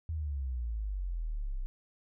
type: exponential sweep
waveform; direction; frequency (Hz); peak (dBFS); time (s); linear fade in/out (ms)
sine; down; 82.41 to 30.87; -32; 0.09-1.66; 0
effects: none